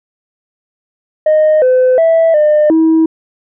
sine tone with pitch steps, 618 / 510 / 656 / 603 / 321.9 Hz, D#5 / C5 / E5 / D5 / E4, -12 / -44 / -9 / +46 / -41 cents, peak -4 dBFS, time 1.26-3.06 s, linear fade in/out 5 ms, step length 360 ms, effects tanh soft clip ceiling -4 dBFS

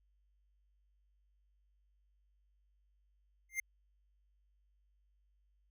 square tone with exponential growth, 2100 Hz, C7, 6 cents sharp, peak -31 dBFS, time 3.49-3.6 s, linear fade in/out 5 ms, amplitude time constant 22 ms, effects added 50 Hz sine -70 dBFS peak until 5.7 s

